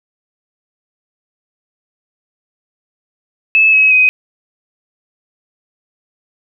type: tone with pitch steps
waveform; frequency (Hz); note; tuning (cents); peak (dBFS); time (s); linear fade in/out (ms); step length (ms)
sine; 2606 / 2560 / 2514; E7 / D#7 / D#7; -20 / +49 / +17; -6; 3.55-4.09; 0; 180
effects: none